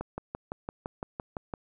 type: click train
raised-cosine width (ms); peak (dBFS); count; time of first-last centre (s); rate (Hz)
1; -20; 10; 0.01-1.538; 5.89
effects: none